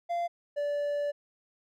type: tone pair in turn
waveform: triangle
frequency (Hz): 690 / 580.2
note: F5 / D5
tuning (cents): -21 / -21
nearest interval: minor third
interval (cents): 300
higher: first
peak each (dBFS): -26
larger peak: neither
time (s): 0.09-0.28 / 0.56-1.12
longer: second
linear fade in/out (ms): 20
effects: none